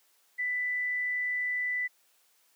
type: tone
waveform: sine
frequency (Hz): 1987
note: B6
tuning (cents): +10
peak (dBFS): -28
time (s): 0.38-1.88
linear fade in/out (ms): 20
effects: white hiss -67 dBFS RMS until 2.55 s + high-pass 400 Hz 12 dB/octave